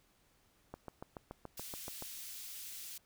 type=click train; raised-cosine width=1 ms; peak=-30 dBFS; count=10; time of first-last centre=0.74-2.024 s; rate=7.01 Hz
type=high-pass noise; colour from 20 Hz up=white; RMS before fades=-47 dBFS; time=1.57-2.98 s; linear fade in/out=5 ms; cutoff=2700 Hz; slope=12 dB/octave
effects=pink hiss -71 dBFS RMS until 3.05 s